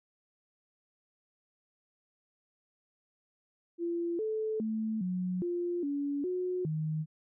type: tone with pitch steps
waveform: sine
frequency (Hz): 341.6 / 435.9 / 219.5 / 182.3 / 349.6 / 284.6 / 364 / 155.8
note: F4 / A4 / A3 / F#3 / F4 / C#4 / F#4 / D#3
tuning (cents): -38 / -16 / -4 / -25 / +2 / +46 / -28 / +3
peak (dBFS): -30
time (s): 3.78-7.06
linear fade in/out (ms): 50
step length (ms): 410
effects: none